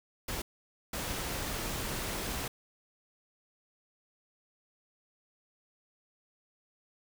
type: noise bursts at uneven times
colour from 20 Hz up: pink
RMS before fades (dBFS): -36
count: 2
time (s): 0.28-0.42 / 0.93-2.48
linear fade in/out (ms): 5
effects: none